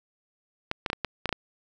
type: clicks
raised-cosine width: 0.3 ms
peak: -11 dBFS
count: 8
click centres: 0.714 / 0.862 / 0.901 / 0.931 / 1.047 / 1.257 / 1.292 / 1.327 s
effects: none